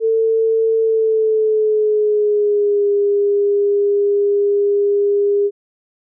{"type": "tone with pitch glide", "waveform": "sine", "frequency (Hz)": [447.7, 405.8], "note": ["A4", "G#4"], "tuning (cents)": [30, -40], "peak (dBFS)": -12, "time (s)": [0, 5.51], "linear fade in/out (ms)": 50, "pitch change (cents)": -170, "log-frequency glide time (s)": [0.79, 2.9], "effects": []}